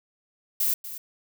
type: noise with echo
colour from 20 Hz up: violet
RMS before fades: -24 dBFS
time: 0.6-0.74 s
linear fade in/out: 5 ms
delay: 240 ms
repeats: 1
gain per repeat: -13 dB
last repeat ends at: 0.98 s
effects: none